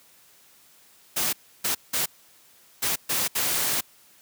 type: noise bursts at uneven times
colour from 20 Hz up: white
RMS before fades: -25 dBFS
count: 6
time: 1.16-1.33 / 1.64-1.75 / 1.93-2.06 / 2.82-2.96 / 3.09-3.28 / 3.35-3.81 s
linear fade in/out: 10 ms
effects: white hiss -56 dBFS RMS until 4.21 s + high-pass 80 Hz 12 dB/octave